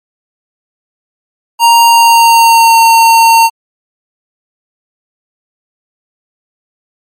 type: tone with pitch glide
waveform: square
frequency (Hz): 932.3 to 912.6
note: A#5 to A#5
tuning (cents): 0 to -37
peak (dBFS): -3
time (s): 1.59-3.5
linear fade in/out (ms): 50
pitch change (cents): -37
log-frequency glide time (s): 1.85-2.78
effects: MP3 64 kbps